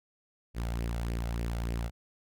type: tone with flanger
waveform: sawtooth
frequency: 57.9 Hz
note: A#1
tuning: 11 cents flat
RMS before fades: -33 dBFS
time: 0.54-1.91 s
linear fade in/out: 50 ms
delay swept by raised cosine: 0.38 to 1.48 ms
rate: 3.4 Hz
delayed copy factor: +0.5
effects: none